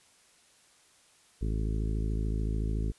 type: harmonic tone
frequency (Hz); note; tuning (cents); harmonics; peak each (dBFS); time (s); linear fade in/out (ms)
53.7; A1; -41; 1 / 2 / 3 / 4 / 5 / 6 / 7 / 8; -29 / -35 / -39 / -41 / -43 / -45 / -46 / -47; 1.41-2.92; 10
effects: white hiss -62 dBFS RMS until 2.98 s + resampled to 24000 Hz